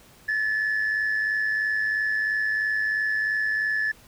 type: tone pair together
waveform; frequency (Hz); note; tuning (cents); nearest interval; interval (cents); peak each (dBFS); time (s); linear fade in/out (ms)
sine; 1732 / 1835; A6 / A#6; -28 / -28; minor second; 100; -21 / -30; 0.28-3.92; 10
effects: tanh soft clip ceiling -19 dBFS + pink hiss -53 dBFS RMS until 4.07 s